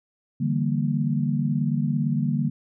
sine chord, E half-diminished seventh, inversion third, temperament equal, 146.83 / 164.81 / 196 / 233.1 Hz, D3 / E3 / G3 / Bb3, 0 / 0 / 0 / 0 cents, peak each -24 / -30 / -28 / -26 dBFS, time 0.4-2.5 s, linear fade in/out 10 ms, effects none

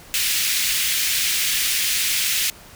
pink high-pass noise, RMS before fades -21 dBFS, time 0.14-2.5 s, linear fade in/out 0 ms, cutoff 2100 Hz, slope 24 dB/octave, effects pink hiss -44 dBFS RMS until 2.75 s

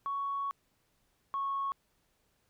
sine tone pair in turn, 1114 / 1101.2 Hz, C#6 / C#6, +8 / -12 cents, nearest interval unison, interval 20 cents, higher first, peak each -31 / -30 dBFS, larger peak second, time 0.06-0.51 / 1.34-1.72 s, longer first, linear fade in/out 0 ms, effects tanh soft clip ceiling -26 dBFS + pink hiss -74 dBFS RMS until 2.49 s

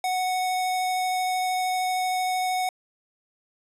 square tone with vibrato, 739 Hz, F#5, 2 cents flat, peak -24 dBFS, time 0.04-2.69 s, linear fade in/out 2 ms, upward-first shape triangle, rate 13 Hz, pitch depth 9 cents each way, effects resampled to 32000 Hz

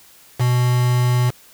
triangle tone with quantisation, 123.47 Hz, B2, in tune, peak -12 dBFS, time 0.39-1.31 s, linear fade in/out 20 ms, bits 4, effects white hiss -48 dBFS RMS until 1.53 s

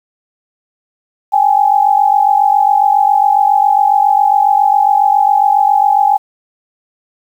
sine tone pair together, 796 / 843.3 Hz, G5 / G#5, +26 / +26 cents, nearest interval minor second, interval 100 cents, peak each -10 dBFS, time 1.32-6.18 s, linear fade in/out 20 ms, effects 7-bit

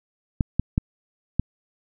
clicks, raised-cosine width 5 ms, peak -7 dBFS, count 4, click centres 0.408 / 0.596 / 0.779 / 1.396 s, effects none

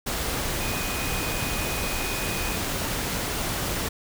sine tone in noise, 2489 Hz, D#7, in tune, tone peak -35 dBFS, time 0.6-2.57 s, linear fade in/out 10 ms, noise pink, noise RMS -28 dBFS, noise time 0.06-3.89 s, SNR -10 dB, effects none

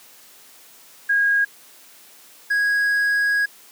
sine / triangle tone pair in turn, 1636 / 1653.1 Hz, G#6 / G#6, -26 / -8 cents, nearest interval unison, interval 18 cents, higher second, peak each -15 dBFS, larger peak neither, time 1.09-1.45 / 2.5-3.46 s, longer second, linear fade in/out 10 ms, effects white hiss -48 dBFS RMS until 3.71 s + high-pass 200 Hz 12 dB/octave

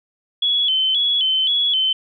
sine tone with vibrato, 3216 Hz, G7, 44 cents sharp, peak -15 dBFS, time 0.42-1.93 s, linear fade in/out 5 ms, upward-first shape square, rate 1.9 Hz, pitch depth 81 cents each way, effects none

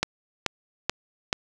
click train, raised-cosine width 0.2 ms, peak -5 dBFS, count 4, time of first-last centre 0.03-1.329 s, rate 2.31 Hz, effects none

